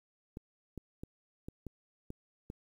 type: clicks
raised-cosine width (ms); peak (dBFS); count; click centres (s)
3; -29; 7; 0.371 / 0.777 / 1.035 / 1.485 / 1.667 / 2.104 / 2.501
effects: 10-bit